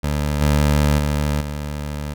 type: tone with level steps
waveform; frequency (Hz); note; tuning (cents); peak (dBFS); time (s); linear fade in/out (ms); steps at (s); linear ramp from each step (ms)
20% pulse; 73.7; D2; +7; -14 / -9 / -13 / -20; 0.03-2.14; 10; 0.41 / 0.98 / 1.41; 5
effects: none